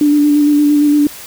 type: tone with vibrato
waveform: sine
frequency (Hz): 293.7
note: D4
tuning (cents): 0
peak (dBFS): -7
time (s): 0.01-1.07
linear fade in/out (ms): 2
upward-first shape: square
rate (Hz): 8.7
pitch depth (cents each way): 16
effects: white hiss -32 dBFS RMS until 1.26 s